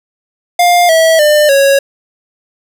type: tone with pitch steps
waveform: square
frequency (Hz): 704 / 649.3 / 598.9 / 552.3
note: F5 / E5 / D5 / C#5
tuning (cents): +14 / -26 / +34 / -6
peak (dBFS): -6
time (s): 0.59-1.79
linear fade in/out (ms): 5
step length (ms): 300
effects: none